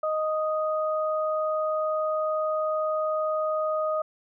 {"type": "tone pair together", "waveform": "sine", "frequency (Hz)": [622.2, 1244.5], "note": ["D#5", "D#6"], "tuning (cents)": [0, 0], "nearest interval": "octave", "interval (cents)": 1200, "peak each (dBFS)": [-25, -29], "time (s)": [0.03, 4.02], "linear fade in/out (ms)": 5, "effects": []}